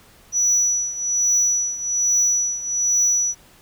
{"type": "tone with tremolo", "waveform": "sine", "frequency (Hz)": 5900, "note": "F#8", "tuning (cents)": -6, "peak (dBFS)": -12, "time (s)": [0.32, 3.35], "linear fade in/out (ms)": 50, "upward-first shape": "triangle", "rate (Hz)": 1.2, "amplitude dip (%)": 85, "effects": ["tanh soft clip ceiling -12 dBFS", "pink hiss -51 dBFS RMS until 3.61 s"]}